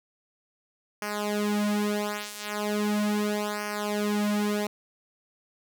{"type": "tone with flanger", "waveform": "sawtooth", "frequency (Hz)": 208.3, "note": "G#3", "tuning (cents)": 5, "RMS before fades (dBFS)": -28, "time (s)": [1.02, 4.67], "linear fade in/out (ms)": 2, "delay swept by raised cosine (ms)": [0.26, 4.76], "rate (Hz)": 0.38, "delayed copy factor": -1, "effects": []}